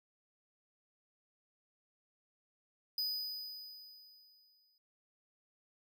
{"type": "tone with exponential decay", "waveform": "square", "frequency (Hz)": 4978, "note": "D#8", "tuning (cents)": 0, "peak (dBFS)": -33, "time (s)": [2.98, 4.78], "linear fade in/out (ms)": 2, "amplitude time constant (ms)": 390, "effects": []}